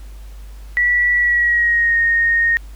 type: tone with pitch glide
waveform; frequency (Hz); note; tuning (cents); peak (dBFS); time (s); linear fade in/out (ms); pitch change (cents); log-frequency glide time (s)
sine; 1949 to 1854.5; B6 to A#6; -23 to -9; -12; 0.77-2.57; 0; -86; 1.16-1.98
effects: added 50 Hz sine -32 dBFS peak until 2.75 s + pink hiss -49 dBFS RMS until 2.75 s